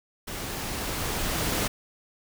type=noise with level ramp; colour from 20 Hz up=pink; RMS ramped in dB=-35 to -26 dBFS; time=0.27-1.68 s; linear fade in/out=10 ms; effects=none